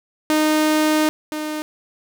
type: tone pair in turn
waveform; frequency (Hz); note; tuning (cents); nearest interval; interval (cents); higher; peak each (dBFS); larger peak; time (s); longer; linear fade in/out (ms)
sawtooth; 308.1 / 306.1; D#4 / D#4; -17 / -28; unison; 11; first; -11 / -20; first; 0.3-1.09 / 1.32-1.62; first; 0
effects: none